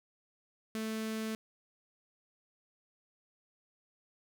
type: tone with notch filter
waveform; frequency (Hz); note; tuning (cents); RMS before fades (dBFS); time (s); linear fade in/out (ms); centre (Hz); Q
sawtooth; 220; A3; 0; -37; 0.75-1.35; 0; 830; 1.7
effects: none